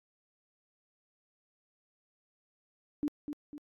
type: tone with echo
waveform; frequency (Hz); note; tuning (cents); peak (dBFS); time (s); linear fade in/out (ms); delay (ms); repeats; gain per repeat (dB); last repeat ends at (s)
sine; 293.7; D4; 0; -28; 3.03-3.08; 0; 250; 2; -7; 3.58
effects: AAC 48 kbps